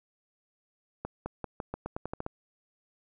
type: accelerating click train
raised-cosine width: 1 ms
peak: -20 dBFS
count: 11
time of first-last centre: 1.05-2.264 s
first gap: 210 ms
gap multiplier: 0.87
effects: none